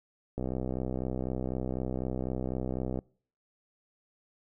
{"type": "click train", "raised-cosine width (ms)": 2, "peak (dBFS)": -20, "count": 168, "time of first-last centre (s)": [0.38, 2.989], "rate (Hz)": 64, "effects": ["noise-tail reverb RT60 0.5 s tail -25 dB re dry"]}